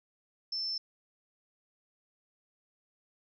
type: tone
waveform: sine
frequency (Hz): 5310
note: E8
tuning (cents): +12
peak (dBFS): -32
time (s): 0.52-0.78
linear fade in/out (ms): 5
effects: none